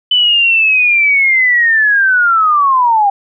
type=linear sweep; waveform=sine; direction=down; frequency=3009 to 784 Hz; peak=-7 dBFS; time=0.11-3.1 s; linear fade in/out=5 ms; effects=none